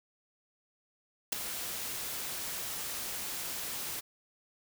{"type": "noise with ADSR envelope", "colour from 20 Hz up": "white", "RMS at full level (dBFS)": -26, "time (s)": [1.32, 4.01], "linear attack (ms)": 8, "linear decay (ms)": 5, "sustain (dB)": -12, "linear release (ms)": 20, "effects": []}